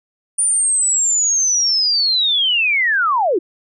sine linear sweep, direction down, 9397 to 311.1 Hz, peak -13 dBFS, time 0.38-3.39 s, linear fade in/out 10 ms, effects none

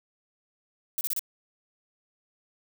violet noise bursts, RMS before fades -29 dBFS, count 4, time 0.98-1.193 s, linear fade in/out 0 ms, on 30 ms, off 31 ms, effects none

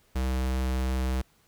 square tone, 64.5 Hz, C2, 24 cents flat, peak -26 dBFS, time 0.15-1.22 s, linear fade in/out 10 ms, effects pink hiss -64 dBFS RMS until 1.47 s

